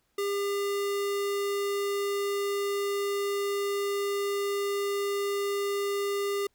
square tone, 402 Hz, G4, 44 cents sharp, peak -28 dBFS, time 0.18-6.47 s, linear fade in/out 5 ms, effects pink hiss -73 dBFS RMS until 6.54 s

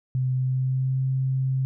sine tone with pitch glide, 128.9 to 131.99 Hz, C3 to C3, -26 to +16 cents, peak -21 dBFS, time 0.15-1.65 s, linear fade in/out 0 ms, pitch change +42 cents, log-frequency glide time 0.35-1.04 s, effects none

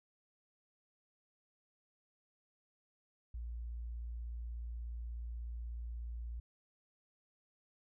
sine tone, 58.27 Hz, A#1, in tune, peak -40 dBFS, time 3.34-6.4 s, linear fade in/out 5 ms, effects none

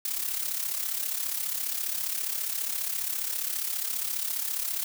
blue noise with amplitude modulation, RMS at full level -28 dBFS, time 0.05-4.84 s, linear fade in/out 2 ms, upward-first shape sine, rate 34.8 Hz, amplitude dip 65%, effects none

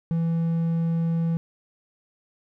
triangle tone, 165.9 Hz, E3, 11 cents sharp, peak -19 dBFS, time 0.11-1.37 s, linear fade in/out 0 ms, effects none

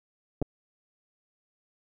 clicks, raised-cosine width 2 ms, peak -16 dBFS, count 2, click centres 0.417 / 0.424 s, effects none

